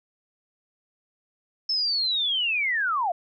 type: linear sweep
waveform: sine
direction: down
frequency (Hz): 5300 to 650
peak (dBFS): -22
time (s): 1.69-3.12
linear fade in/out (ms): 5
effects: none